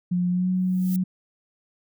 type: tone with pitch glide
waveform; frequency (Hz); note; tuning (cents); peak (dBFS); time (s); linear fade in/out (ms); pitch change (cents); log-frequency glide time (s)
sine; 178.3 to 184.27; F3 to F#3; +36 to -7; -20; 0.11-1.04; 10; +57; 0.3-0.49
type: noise with exponential growth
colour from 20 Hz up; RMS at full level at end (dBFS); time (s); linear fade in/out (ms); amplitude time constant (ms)
violet; -34; 0.55-0.96; 0; 88
effects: none